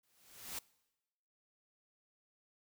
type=noise with exponential growth; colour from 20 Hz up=white; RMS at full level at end=-40 dBFS; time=0.03-0.59 s; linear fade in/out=5 ms; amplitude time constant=120 ms; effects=noise-tail reverb RT60 1.0 s tail -23 dB re dry